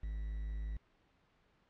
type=tone with quantisation; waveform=triangle; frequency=52.7 Hz; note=G#1; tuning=26 cents sharp; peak=-35 dBFS; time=0.03-0.77 s; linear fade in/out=5 ms; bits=10; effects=pink hiss -72 dBFS RMS until 1.69 s + low-pass 3000 Hz 12 dB/octave